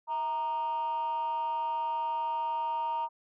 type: tone with frequency modulation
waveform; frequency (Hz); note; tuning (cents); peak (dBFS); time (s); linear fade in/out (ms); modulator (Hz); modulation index
sine; 932.3; A#5; 0; -27; 0.07-3.09; 50; 283; 0.34
effects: tanh soft clip ceiling -27 dBFS